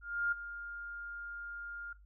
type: tone with ADSR envelope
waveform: sine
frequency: 1408 Hz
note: F6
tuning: 14 cents sharp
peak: -28 dBFS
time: 0.01-1.93 s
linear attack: 310 ms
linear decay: 10 ms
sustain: -13 dB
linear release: 5 ms
effects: noise-tail reverb RT60 0.2 s tail -18 dB re dry + added 50 Hz sine -56 dBFS peak until 2.05 s

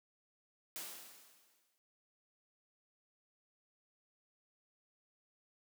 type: noise with exponential decay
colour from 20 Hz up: white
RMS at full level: -43 dBFS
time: 0.76-1.78 s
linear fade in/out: 0 ms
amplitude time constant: 220 ms
effects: noise-tail reverb RT60 0.5 s tail -26 dB re dry + high-pass 200 Hz 12 dB/octave

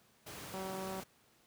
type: noise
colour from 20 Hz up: pink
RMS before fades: -47 dBFS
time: 0.26-1.04 s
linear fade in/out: 10 ms
type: click train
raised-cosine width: 1 ms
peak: -30 dBFS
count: 88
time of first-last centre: 0.54-0.998 s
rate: 190 Hz
effects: pink hiss -68 dBFS RMS until 1.46 s + high-pass 100 Hz 12 dB/octave

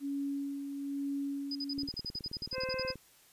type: tone with tremolo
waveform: sine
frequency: 280 Hz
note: C#4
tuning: 18 cents sharp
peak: -32 dBFS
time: 0-1.89 s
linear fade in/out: 50 ms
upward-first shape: sine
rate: 1.1 Hz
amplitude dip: 45%
type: tone bursts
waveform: sine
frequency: 4984 Hz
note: D#8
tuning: 2 cents sharp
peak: -35 dBFS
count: 16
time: 1.51-2.918 s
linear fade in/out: 5 ms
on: 43 ms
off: 48 ms
type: click train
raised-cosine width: 3 ms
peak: -33 dBFS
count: 23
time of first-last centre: 1.78-2.956 s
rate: 18.7 Hz
type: harmonic tone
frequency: 519 Hz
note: C5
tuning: 14 cents flat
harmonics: 1 / 2 / 3 / 4 / 5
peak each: -35 / -44 / -44 / -47 / -43 dBFS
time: 2.52-2.95 s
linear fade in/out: 50 ms
effects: white hiss -62 dBFS RMS until 3.32 s + resampled to 32000 Hz

